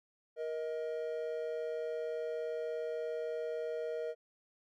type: tone pair together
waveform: triangle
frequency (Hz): 471.7 / 629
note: A#4 / D#5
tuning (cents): +20 / +19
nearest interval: perfect fourth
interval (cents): 499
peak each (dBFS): -35 / -38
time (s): 0.36-4.15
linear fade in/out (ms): 50
effects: none